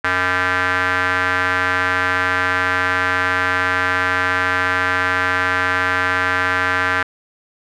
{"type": "tone with band-pass filter", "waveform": "square", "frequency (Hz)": 91.4, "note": "F#2", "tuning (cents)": -21, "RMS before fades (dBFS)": -18, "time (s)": [0.04, 7.03], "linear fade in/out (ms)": 5, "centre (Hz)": 1600, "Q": 3.5, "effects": []}